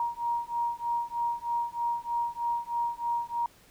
sine beating tone pair, 942 / 945.2 Hz, A#5 / A#5, +18 / +24 cents, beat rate 3.2 Hz, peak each -31 dBFS, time 0-3.46 s, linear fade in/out 2 ms, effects pink hiss -58 dBFS RMS until 3.7 s

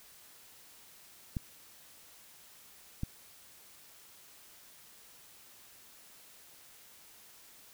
clicks, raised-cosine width 5 ms, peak -21 dBFS, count 2, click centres 1.368 / 3.034 s, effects white hiss -57 dBFS RMS until 7.73 s

